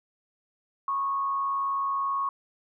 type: tone with frequency modulation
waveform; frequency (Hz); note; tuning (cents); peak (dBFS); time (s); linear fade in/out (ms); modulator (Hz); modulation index
sine; 1100; C#6; -14; -25; 0.88-2.29; 2; 98.5; 0.41
effects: none